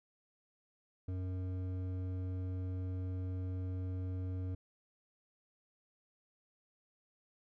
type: tone with hard clipping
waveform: triangle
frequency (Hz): 92.4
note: F#2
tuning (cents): -2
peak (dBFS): -38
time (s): 1.08-4.55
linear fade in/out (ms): 5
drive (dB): 14
effects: none